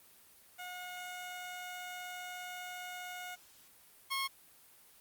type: tone pair in turn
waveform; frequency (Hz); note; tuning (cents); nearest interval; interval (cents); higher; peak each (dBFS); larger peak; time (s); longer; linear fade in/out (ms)
15% pulse; 723 / 1083.3; F#5 / C#6; -40 / -40; perfect fifth; 700; second; -36 / -27; second; 0.58-3.36 / 4.1-4.28; first; 20
effects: white hiss -61 dBFS RMS until 5 s + Opus 32 kbps